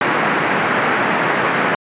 white band-pass noise, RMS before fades -17 dBFS, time 0.01-1.75 s, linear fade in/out 2 ms, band 140 to 2000 Hz, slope 24 dB/octave, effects resampled to 8000 Hz

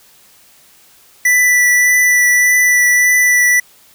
square tone with vibrato, 1974 Hz, B6, 1 cent flat, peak -9 dBFS, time 1.25-3.6 s, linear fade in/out 5 ms, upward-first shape triangle, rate 1.7 Hz, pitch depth 13 cents each way, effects white hiss -47 dBFS RMS until 3.94 s

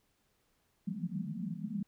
pink band-pass noise, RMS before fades -38 dBFS, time 0.87-1.83 s, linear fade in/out 5 ms, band 160 to 230 Hz, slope 96 dB/octave, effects pink hiss -75 dBFS RMS until 1.87 s

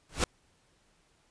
pink noise with exponential growth, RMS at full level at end -22 dBFS, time 0.09-0.24 s, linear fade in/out 2 ms, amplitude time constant 32 ms, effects pink hiss -68 dBFS RMS until 1.3 s + resampled to 22050 Hz

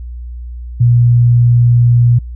sine tone, 120 Hz, B2, 49 cents flat, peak -5 dBFS, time 0.8-2.19 s, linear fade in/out 10 ms, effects added 60 Hz sine -23 dBFS peak until 2.35 s

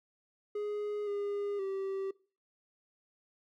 triangle tone with pitch steps, 416.2 / 406.5 / 387.8 Hz, G#4 / G#4 / G4, +4 / -37 / -19 cents, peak -31 dBFS, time 0.55-2.11 s, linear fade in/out 5 ms, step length 520 ms, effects noise-tail reverb RT60 0.4 s tail -22 dB re dry

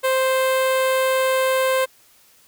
sawtooth tone with notch filter, 523.3 Hz, C5, in tune, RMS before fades -19 dBFS, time 0.03-1.86 s, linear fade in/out 20 ms, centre 5600 Hz, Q 1.4, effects white hiss -54 dBFS RMS until 2.47 s

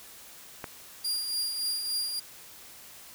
click, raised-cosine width 0.5 ms, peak -20 dBFS, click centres 0.642 s
sawtooth tone with tremolo, 4807 Hz, D8, 39 cents sharp, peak -24 dBFS, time 1.04-2.2 s, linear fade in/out 10 ms, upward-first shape triangle, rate 3.5 Hz, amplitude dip 50%
effects white hiss -49 dBFS RMS until 3.14 s

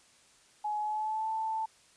sine tone with pitch glide, 843 to 882.9 Hz, G#5 to A5, +26 to +6 cents, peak -30 dBFS, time 0.64-1.66 s, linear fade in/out 10 ms, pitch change +80 cents, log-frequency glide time 0.79-1.3 s, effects white hiss -62 dBFS RMS until 1.96 s + resampled to 22050 Hz

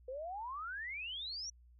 sine exponential sweep, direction up, 493.9 to 5910 Hz, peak -40 dBFS, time 0.08-1.5 s, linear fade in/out 5 ms, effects added 60 Hz sine -59 dBFS peak until 1.79 s

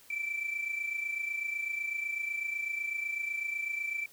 sine tone pair together, 2328 / 2356 Hz, D7 / D7, -16 / +5 cents, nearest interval unison, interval 21 cents, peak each -32 / -37 dBFS, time 0.1-4.06 s, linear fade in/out 5 ms, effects tanh soft clip ceiling -27 dBFS + white hiss -58 dBFS RMS until 4.12 s

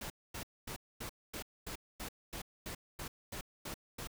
pink noise bursts, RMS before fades -43 dBFS, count 13, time 0.01-4.073 s, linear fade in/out 5 ms, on 91 ms, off 240 ms, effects none

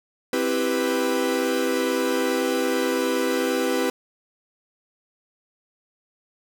45% pulse chord, C major seventh, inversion none, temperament equal, 261.6 / 329.6 / 392 / 493.9 Hz, C4 / E4 / G4 / B4, 0 / 0 / 0 / 0 cents, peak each -27 / -28 / -27 / -25 dBFS, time 0.33-3.9 s, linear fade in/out 2 ms, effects none

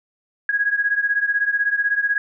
sine beating tone pair, 1649 / 1665 Hz, G#6 / G#6, -13 / +4 cents, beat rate 16 Hz, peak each -19 / -22 dBFS, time 0.49-2.18 s, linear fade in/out 2 ms, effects none

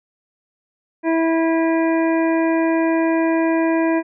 harmonic tone with a mistuned harmonic, 327 Hz, E4, 14 cents flat, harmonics 1 / 2 / 3 / 5 / 6 / 7, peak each -16 / -22 / -26 / -30 / -32 / -33 dBFS, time 1.03-4.03 s, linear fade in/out 50 ms, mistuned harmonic 7, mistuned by +86 cents, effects none

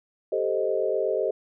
sine chord, A half-diminished seventh, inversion third, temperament equal, 392 / 440 / 523.3 / 622.3 Hz, G4 / A4 / C5 / Eb5, 0 / 0 / 0 / 0 cents, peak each -28 dBFS, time 0.32-1.31 s, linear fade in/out 5 ms, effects none

